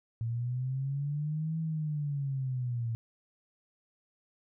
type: linear two-way sweep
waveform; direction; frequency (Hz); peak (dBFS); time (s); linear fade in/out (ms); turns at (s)
sine; up then down; 113.3 to 162.4 to 113.3; -30; 0.21-2.95; 0; 1.59
effects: none